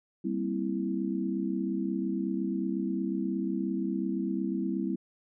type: chord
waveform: sine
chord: C dominant seventh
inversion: second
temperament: equal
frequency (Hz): 196 / 233.1 / 261.6 / 329.6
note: G3 / Bb3 / C4 / E4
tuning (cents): 0 / 0 / 0 / 0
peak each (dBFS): -32 / -37 / -34 / -33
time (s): 0.24-4.96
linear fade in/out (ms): 10
effects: none